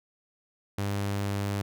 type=tone; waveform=sawtooth; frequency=100.4 Hz; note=G2; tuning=42 cents sharp; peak=-24 dBFS; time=0.78-1.62 s; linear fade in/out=5 ms; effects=none